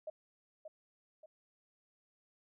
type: tone with echo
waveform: sine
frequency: 622.3 Hz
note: D#5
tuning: in tune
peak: -39 dBFS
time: 0.07-0.1 s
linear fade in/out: 5 ms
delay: 580 ms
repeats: 2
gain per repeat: -7 dB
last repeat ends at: 1.26 s
effects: none